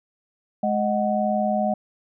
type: tone cluster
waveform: sine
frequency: 211.1 / 619 / 741 Hz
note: G#3 / D#5 / F#5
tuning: +29 / -9 / +2 cents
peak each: -24 dBFS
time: 0.63-1.74 s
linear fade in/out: 5 ms
effects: none